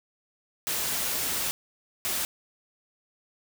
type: noise bursts at uneven times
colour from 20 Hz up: white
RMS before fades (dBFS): -29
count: 2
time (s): 0.67-1.51 / 2.05-2.25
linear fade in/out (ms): 0
effects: none